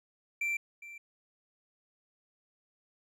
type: tone with echo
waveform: triangle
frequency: 2349 Hz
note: D7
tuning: in tune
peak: -28 dBFS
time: 0.41-0.57 s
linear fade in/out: 5 ms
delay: 410 ms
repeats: 1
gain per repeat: -15 dB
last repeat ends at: 0.98 s
effects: none